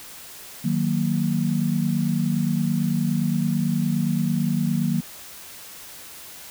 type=chord; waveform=sine; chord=D# minor; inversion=none; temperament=equal; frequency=155.56 / 185 / 233.1 Hz; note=D#3 / F#3 / A#3; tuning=0 / 0 / 0 cents; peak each=-24 dBFS; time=0.64-5.01 s; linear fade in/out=10 ms; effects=white hiss -41 dBFS RMS until 6.5 s